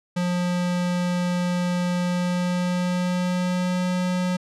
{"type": "tone with pitch glide", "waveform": "square", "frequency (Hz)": [177.8, 181.22], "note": ["F3", "F#3"], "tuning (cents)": [31, -36], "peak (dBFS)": -22, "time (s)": [0.16, 4.37], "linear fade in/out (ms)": 10, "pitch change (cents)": 33, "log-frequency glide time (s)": [2.03, 3.85], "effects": ["low-pass 8000 Hz 12 dB/octave"]}